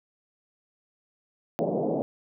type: band-pass noise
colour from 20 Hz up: white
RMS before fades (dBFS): -27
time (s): 1.59-2.02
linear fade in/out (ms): 0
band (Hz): 150 to 690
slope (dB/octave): 48
effects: none